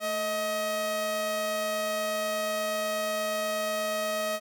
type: tone pair together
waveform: sawtooth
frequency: 220 / 631.7 Hz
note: A3 / D#5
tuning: 0 / +26 cents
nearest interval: octave + tritone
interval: 1826 cents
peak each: -36 / -24 dBFS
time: 0-4.4 s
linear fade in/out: 50 ms
effects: none